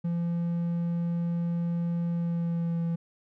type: tone with pitch glide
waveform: triangle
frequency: 170.7 to 167.86 Hz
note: F3 to E3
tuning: -39 to +32 cents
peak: -24 dBFS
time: 0.04-2.96 s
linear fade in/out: 10 ms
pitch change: -29 cents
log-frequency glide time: 2.1-2.83 s
effects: none